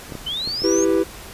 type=clicks; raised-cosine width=2 ms; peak=-18 dBFS; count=4; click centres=0.122 / 0.153 / 0.475 / 0.62 s
type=linear sweep; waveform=sine; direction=up; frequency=2960 to 6645 Hz; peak=-23 dBFS; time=0.26-0.85 s; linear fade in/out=10 ms
type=chord; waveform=triangle; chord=E minor; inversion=none; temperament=equal; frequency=329.6 / 392 / 493.9 Hz; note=E4 / G4 / B4; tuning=0 / 0 / 0 cents; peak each=-17 / -17 / -20 dBFS; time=0.63-1.04 s; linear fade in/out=20 ms
effects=pink hiss -38 dBFS RMS until 1.33 s + resampled to 32000 Hz